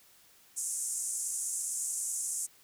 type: band-pass noise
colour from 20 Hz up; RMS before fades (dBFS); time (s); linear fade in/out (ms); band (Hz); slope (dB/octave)
white; -35; 0.56-2.47; 20; 6600 to 10000; 48
effects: white hiss -61 dBFS RMS until 2.63 s